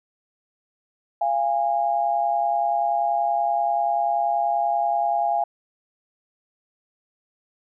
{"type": "tone pair together", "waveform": "sine", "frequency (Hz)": [689, 819.4], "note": ["F5", "G#5"], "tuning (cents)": [-24, -24], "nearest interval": "minor third", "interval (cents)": 300, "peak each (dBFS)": -22, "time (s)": [1.21, 5.44], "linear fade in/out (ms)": 5, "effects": []}